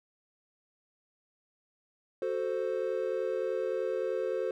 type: chord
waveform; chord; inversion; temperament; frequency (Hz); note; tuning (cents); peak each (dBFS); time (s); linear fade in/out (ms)
triangle; F# diminished; none; equal; 370 / 440 / 523.3; F#4 / A4 / C5; 0 / 0 / 0; -33 / -32 / -31; 2.22-4.51; 2
effects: none